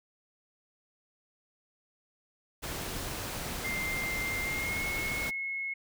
pink noise, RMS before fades -37 dBFS, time 2.62-5.31 s, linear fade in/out 20 ms
sine tone with pitch glide, 2099 to 2177 Hz, C7 to C#7, +5 to -32 cents, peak -32 dBFS, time 3.64-5.74 s, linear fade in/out 10 ms, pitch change +63 cents, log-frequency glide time 4.43-4.83 s
effects none

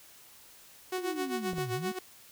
sawtooth tone with tremolo, 370.2 Hz, F#4, 1 cent sharp, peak -26 dBFS, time 0.92-1.99 s, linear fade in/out 5 ms, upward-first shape sine, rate 7.6 Hz, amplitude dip 80%
sine linear two-way sweep, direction down then up, 372 to 110 to 221.5 Hz, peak -35 dBFS, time 0.98-1.92 s, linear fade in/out 5 ms, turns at 1.72 s
clicks, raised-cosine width 2 ms, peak -28 dBFS, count 2, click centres 1.533 / 1.583 s
effects white hiss -55 dBFS RMS until 2.31 s

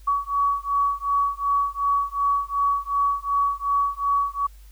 sine beating tone pair, 1129 / 1131.7 Hz, C#6 / C#6, +31 / +35 cents, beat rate 2.7 Hz, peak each -23 dBFS, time 0.07-4.47 s, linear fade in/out 10 ms, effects added 50 Hz sine -43 dBFS peak until 4.71 s + white hiss -58 dBFS RMS until 4.71 s

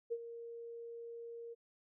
sine tone with ADSR envelope, 466.2 Hz, A#4, in tune, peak -33 dBFS, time 0.1-1.55 s, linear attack 23 ms, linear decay 51 ms, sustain -12 dB, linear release 25 ms, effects none

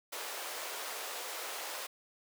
pink high-pass noise, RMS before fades -41 dBFS, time 0.12-1.87 s, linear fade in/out 10 ms, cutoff 480 Hz, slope 24 dB/octave, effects none

